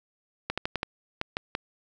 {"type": "clicks", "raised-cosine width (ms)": 0.3, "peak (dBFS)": -12, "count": 8, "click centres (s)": [0.5, 0.576, 0.655, 0.757, 0.831, 1.214, 1.369, 1.551], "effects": []}